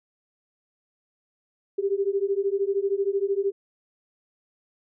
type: beating tone pair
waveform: sine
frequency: 389.5 / 402.5 Hz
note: G4 / G4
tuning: -11 / +46 cents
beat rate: 13 Hz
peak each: -25 dBFS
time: 1.78-3.52 s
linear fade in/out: 10 ms
effects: none